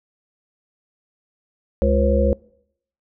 harmonic tone with a mistuned harmonic, 69.8 Hz, C#2, 13 cents sharp, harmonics 1 / 3 / 5 / 7 / 8, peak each -18 / -22 / -27 / -22 / -19 dBFS, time 1.82-2.33 s, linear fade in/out 0 ms, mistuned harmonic 8, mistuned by -52 cents, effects noise-tail reverb RT60 0.7 s tail -24 dB re dry

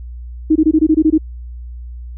sine tone bursts, 313.3 Hz, D#4, 12 cents sharp, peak -7 dBFS, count 9, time 0.5-1.181 s, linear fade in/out 10 ms, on 57 ms, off 21 ms, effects added 60 Hz sine -27 dBFS peak until 2.17 s

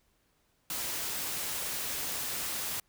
white noise, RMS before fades -35 dBFS, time 0.7-2.8 s, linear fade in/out 2 ms, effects pink hiss -72 dBFS RMS until 2.88 s

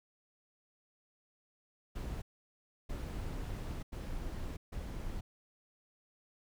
brown noise bursts at uneven times, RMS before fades -40 dBFS, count 4, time 1.95-2.22 / 2.89-3.83 / 3.92-4.57 / 4.72-5.21 s, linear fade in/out 10 ms, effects none

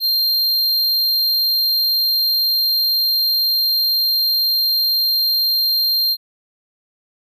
square tone, 4186 Hz, C8, in tune, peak -15 dBFS, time 0-6.17 s, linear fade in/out 50 ms, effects none

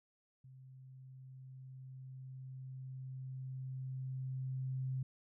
sine tone with level ramp, 130.81 Hz, C3, in tune, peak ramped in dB -54 to -35 dBFS, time 0.44-5.03 s, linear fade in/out 5 ms, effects none

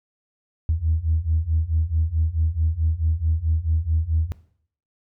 sine beating tone pair, 77.78 / 82.38 Hz, D#2 / E2, 0 / -1 cents, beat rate 4.6 Hz, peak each -22 / -21 dBFS, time 0.69-4.32 s, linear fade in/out 0 ms, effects noise-tail reverb RT60 0.6 s tail -18 dB re dry + tanh soft clip ceiling -11 dBFS

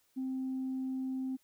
sine tone, 261.6 Hz, C4, in tune, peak -32 dBFS, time 0.16-1.37 s, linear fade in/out 20 ms, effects tanh soft clip ceiling -30 dBFS + white hiss -72 dBFS RMS until 1.43 s

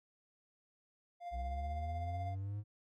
triangle tone with tremolo, 698.5 Hz, F5, in tune, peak -38 dBFS, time 1.2-2.36 s, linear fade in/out 50 ms, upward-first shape sine, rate 16 Hz, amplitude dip 40%
triangle linear sweep, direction up, 60 to 105.5 Hz, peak -36 dBFS, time 1.31-2.64 s, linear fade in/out 50 ms
effects none

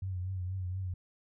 sine tone with vibrato, 92.5 Hz, F#2, in tune, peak -33 dBFS, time 0.02-0.94 s, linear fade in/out 5 ms, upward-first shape triangle, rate 4.2 Hz, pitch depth 69 cents each way, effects none

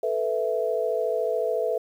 sine chord, A suspended second, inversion none, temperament equal, 440 / 493.9 / 659.3 Hz, A4 / B4 / E5, 0 / 0 / 0 cents, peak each -27 dBFS, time 0.03-1.78 s, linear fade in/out 5 ms, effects 9-bit

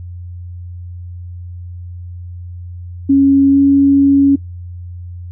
sine tone with pitch glide, 275.5 to 278.1 Hz, C#4 to C#4, -11 to +6 cents, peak -6 dBFS, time 3.09-4.36 s, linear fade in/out 10 ms, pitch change +17 cents, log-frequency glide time 3.5-3.58 s, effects noise-tail reverb RT60 0.2 s tail -25 dB re dry + added 88 Hz sine -26 dBFS peak until 5.31 s

